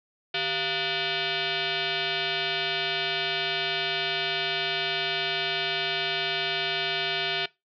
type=tone with frequency modulation; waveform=sine; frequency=388.2 Hz; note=G4; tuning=17 cents flat; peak=-25 dBFS; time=0.34-7.46 s; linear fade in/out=5 ms; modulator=541 Hz; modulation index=6.7; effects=noise-tail reverb RT60 0.2 s tail -20 dB re dry